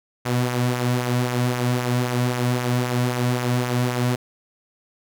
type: tone with flanger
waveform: sawtooth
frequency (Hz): 123.47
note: B2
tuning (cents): 0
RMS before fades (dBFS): -22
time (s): 0.25-4.16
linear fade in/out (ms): 10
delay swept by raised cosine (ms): 0.22 to 2.52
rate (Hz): 3.8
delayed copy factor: -0.5
effects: none